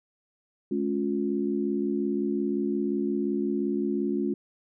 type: tone cluster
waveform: sine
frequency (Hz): 212 / 277.6 / 355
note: G#3 / C#4 / F4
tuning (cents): +36 / +3 / +28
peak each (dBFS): -29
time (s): 0.71-4.34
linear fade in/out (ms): 5
effects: none